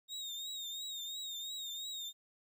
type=tone with vibrato; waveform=35% pulse; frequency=3719 Hz; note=A#7; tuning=5 cents flat; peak=-39 dBFS; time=0.08-2.13 s; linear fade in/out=50 ms; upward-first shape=triangle; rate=2.9 Hz; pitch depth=80 cents each way; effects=13-bit